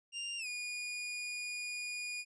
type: tone with pitch glide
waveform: sawtooth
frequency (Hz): 2794 to 2446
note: F7 to D#7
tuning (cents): 0 to -30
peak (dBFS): -35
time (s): 0.12-2.25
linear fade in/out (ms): 50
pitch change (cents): -230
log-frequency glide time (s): 0.38-0.47
effects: resampled to 22050 Hz